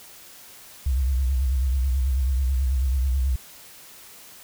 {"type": "tone with vibrato", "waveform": "sine", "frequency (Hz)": 65.41, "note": "C2", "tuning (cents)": 0, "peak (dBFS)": -19, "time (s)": [0.86, 3.36], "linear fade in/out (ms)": 5, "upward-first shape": "triangle", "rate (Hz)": 9.2, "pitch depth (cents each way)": 130, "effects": ["white hiss -46 dBFS RMS until 4.43 s"]}